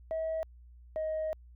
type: tone pair in turn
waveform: sine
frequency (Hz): 643 / 628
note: E5 / D#5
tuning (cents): -43 / +16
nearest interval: unison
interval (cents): 41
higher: first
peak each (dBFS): -29 / -29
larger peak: neither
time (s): 0.11-0.43 / 0.96-1.33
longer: second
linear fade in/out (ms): 0
effects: tanh soft clip ceiling -28 dBFS + added 60 Hz sine -51 dBFS peak until 1.55 s